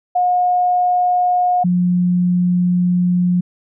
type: tone pair in turn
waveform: sine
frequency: 720 / 178.4 Hz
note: F#5 / F3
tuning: -47 / +37 cents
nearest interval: 2 octaves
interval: 2416 cents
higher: first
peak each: -12 dBFS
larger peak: neither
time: 0.15-1.64 / 1.64-3.41 s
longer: second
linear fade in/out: 10 ms
effects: none